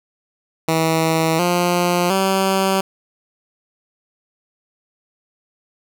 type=tone with pitch steps; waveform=10% pulse; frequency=161.6 / 176.23 / 192.18 Hz; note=E3 / F3 / G3; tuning=-34 / +16 / -34 cents; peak=-7 dBFS; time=0.68-2.81 s; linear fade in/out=5 ms; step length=710 ms; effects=none